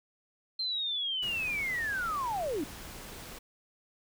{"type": "linear sweep", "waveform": "sine", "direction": "down", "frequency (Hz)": [4170, 261.4], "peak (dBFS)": -30, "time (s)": [0.59, 2.64], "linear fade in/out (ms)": 5}
{"type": "noise", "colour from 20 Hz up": "pink", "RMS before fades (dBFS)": -45, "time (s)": [1.22, 3.39], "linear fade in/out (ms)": 10}
{"effects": []}